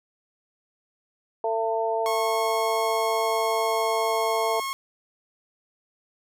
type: harmonic tone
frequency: 224.4 Hz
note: A3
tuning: 34 cents sharp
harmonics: 2 / 3 / 4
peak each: -27 / -26 / -28 dBFS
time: 1.44-4.6 s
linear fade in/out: 2 ms
type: tone with pitch glide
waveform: sawtooth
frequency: 1092 to 1085.7 Hz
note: C#6 to C#6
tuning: -26 to -36 cents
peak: -24 dBFS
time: 2.06-4.73 s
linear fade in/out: 0 ms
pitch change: -10 cents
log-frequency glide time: 2.24-4.61 s
effects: none